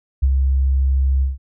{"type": "tone with ADSR envelope", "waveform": "sine", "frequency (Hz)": 66.9, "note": "C2", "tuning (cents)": 39, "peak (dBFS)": -10, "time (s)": [0.22, 1.38], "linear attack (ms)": 14, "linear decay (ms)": 50, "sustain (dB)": -3, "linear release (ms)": 160, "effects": []}